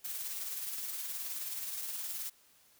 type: noise with tremolo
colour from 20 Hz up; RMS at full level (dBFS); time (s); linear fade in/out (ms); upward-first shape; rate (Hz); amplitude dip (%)
blue; -38; 0.04-2.3; 10; sine; 19; 35
effects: white hiss -65 dBFS RMS until 2.79 s